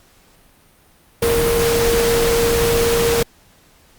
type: tone in noise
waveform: sine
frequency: 466.2 Hz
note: A#4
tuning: in tune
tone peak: -15 dBFS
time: 1.22-3.23 s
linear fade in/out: 5 ms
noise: pink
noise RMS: -20 dBFS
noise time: 1.22-3.23 s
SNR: +2 dB
effects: pink hiss -52 dBFS RMS until 3.98 s + Opus 48 kbps